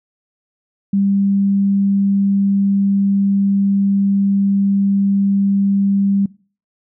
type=tone; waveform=sine; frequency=198 Hz; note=G3; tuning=18 cents sharp; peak=-12 dBFS; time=0.93-6.26 s; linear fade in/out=5 ms; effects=noise-tail reverb RT60 0.4 s tail -22 dB re dry